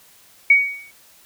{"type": "tone with exponential decay", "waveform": "sine", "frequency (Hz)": 2246, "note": "C#7", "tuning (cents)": 22, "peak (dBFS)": -6, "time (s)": [0.5, 0.91], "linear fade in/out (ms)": 5, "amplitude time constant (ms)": 88, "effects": ["white hiss -51 dBFS RMS until 1.25 s"]}